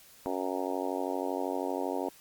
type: harmonic tone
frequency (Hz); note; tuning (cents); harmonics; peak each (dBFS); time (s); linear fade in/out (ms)
92.7; F#2; +4; 3 / 4 / 5 / 6 / 7 / 8 / 9 / 10; -36 / -37 / -38 / -39 / -39 / -40 / -41 / -41; 0.26-2.09; 0
effects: white hiss -56 dBFS RMS until 2.2 s + Opus 48 kbps